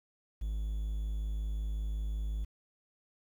triangle tone with quantisation, 52.7 Hz, G#1, 26 cents sharp, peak -30 dBFS, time 0.41-2.45 s, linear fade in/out 10 ms, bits 10, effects none

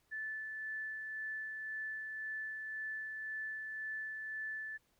sine tone with tremolo, 1748 Hz, A6, 12 cents flat, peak -38 dBFS, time 0.11-4.78 s, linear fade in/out 20 ms, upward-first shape sine, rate 1.9 Hz, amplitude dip 30%, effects pink hiss -75 dBFS RMS until 4.99 s

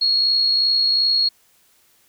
sine tone with amplitude modulation, 4310 Hz, C#8, 49 cents flat, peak -13 dBFS, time 0.01-1.29 s, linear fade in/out 10 ms, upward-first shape sine, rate 62.7 Hz, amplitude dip 35%, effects white hiss -58 dBFS RMS until 2.08 s

